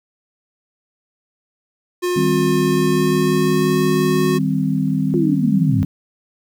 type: tone with pitch glide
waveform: square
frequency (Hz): 357.3 to 364.8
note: F4 to F#4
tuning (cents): +40 to -24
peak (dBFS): -18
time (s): 2.02-4.39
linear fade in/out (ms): 20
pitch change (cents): +36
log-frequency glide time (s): 2.42-3.77
type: chord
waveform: sine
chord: C minor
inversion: first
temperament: equal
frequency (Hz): 155.56 / 196 / 261.6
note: Eb3 / G3 / C4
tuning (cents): 0 / 0 / 0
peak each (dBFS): -20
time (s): 2.16-5.85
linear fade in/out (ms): 5
type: linear sweep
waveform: sine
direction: down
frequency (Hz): 360 to 87.31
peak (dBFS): -16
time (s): 5.14-5.83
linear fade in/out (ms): 0
effects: 8-bit

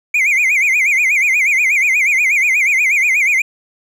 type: tone with vibrato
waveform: triangle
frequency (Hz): 2254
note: C#7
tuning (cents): +28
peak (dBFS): -9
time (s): 0.14-3.42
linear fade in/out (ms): 5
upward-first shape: sine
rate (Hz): 8.3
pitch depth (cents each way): 170
effects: none

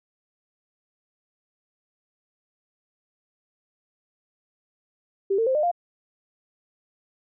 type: tone with pitch steps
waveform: sine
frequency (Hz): 392 / 452.9 / 523.3 / 604.5 / 698.5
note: G4 / A#4 / C5 / D5 / F5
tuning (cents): 0 / -50 / 0 / +50 / 0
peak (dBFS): -19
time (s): 5.3-5.715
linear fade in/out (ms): 10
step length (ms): 83
effects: none

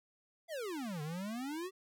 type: exponential two-way sweep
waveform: square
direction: down then up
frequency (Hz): 698.5 to 145.2 to 391.8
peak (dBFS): -39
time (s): 0.48-1.71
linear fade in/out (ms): 50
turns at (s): 1.02
effects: none

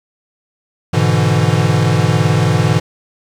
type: chord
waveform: square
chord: E dominant seventh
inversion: first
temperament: equal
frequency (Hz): 103.83 / 123.47 / 146.83 / 164.81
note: G#2 / B2 / D3 / E3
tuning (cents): 0 / 0 / 0 / 0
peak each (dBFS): -17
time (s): 0.93-2.8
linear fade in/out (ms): 10
effects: low-pass 8000 Hz 12 dB/octave + 7-bit

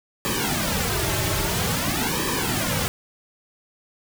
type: noise with flanger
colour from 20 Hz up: pink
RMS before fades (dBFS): -24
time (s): 0.25-2.88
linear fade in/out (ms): 0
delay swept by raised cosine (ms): 1.4 to 4.2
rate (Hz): 0.5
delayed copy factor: -0.95
effects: none

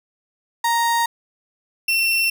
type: tone pair in turn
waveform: 35% pulse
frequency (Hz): 933 / 2708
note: A#5 / E7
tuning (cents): +1 / +46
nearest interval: octave + tritone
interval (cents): 1845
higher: second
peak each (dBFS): -15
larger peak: neither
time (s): 0.64-1.06 / 1.88-2.3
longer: neither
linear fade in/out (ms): 5
effects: none

